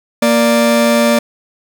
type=tone pair together; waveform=40% pulse; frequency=233.1 / 587.4 Hz; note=A#3 / D5; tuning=0 / 0 cents; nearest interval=octave + major third; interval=1600 cents; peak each=-11 dBFS; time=0.22-1.19 s; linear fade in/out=5 ms; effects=none